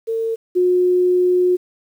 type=tone pair in turn; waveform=sine; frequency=452.1 / 361.2 Hz; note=A4 / F#4; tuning=+47 / -42 cents; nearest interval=major third; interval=389 cents; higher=first; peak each=-18 / -12 dBFS; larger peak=second; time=0.07-0.36 / 0.55-1.57 s; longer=second; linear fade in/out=20 ms; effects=8-bit